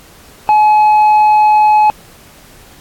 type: tone with tanh clipping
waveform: triangle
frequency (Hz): 850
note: G#5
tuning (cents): +40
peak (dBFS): -6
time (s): 0.49-1.9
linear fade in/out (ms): 0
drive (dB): 8
effects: pink hiss -41 dBFS RMS until 2.8 s + AAC 64 kbps